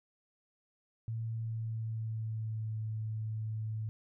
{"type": "tone with pitch glide", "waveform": "sine", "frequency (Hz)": [113.2, 109.41], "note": ["A2", "A2"], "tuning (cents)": [50, -9], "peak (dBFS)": -34, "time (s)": [1.08, 3.89], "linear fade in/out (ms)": 0, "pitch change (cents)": -59, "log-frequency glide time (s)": [1.3, 2.76], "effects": []}